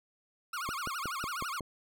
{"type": "tone with vibrato", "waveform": "40% pulse", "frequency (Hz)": 1244.5, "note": "D#6", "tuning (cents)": 0, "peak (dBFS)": -34, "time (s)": [0.53, 1.6], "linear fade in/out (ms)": 5, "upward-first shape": "sine", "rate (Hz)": 12, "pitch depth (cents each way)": 280}
{"type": "click train", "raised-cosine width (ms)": 2, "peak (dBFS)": -25, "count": 6, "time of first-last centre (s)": [0.69, 1.607], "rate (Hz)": 5.45}
{"effects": []}